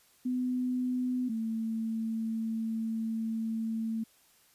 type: tone pair in turn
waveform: sine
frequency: 251.4 / 224 Hz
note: B3 / A3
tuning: +31 / +31 cents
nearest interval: major second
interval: 200 cents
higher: first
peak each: -28 / -30 dBFS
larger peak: first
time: 0.25-1.29 / 1.29-4.04 s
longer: second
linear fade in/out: 10 ms
effects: white hiss -64 dBFS RMS until 4.54 s + resampled to 32000 Hz